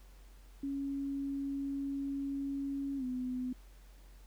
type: tone with pitch glide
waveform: sine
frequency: 277.2 to 252.7 Hz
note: C#4 to B3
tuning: 0 to +40 cents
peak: -34 dBFS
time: 0.63-3.53 s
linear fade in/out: 5 ms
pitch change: -160 cents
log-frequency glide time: 2.97-3.04 s
effects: added 46 Hz sine -53 dBFS peak until 4.26 s + pink hiss -65 dBFS RMS until 4.26 s